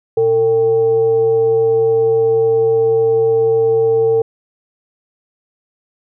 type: tone with frequency modulation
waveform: sine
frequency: 451.8 Hz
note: A4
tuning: 46 cents sharp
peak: -10 dBFS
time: 0.17-4.22 s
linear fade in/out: 5 ms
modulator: 332 Hz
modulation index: 0.28
effects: none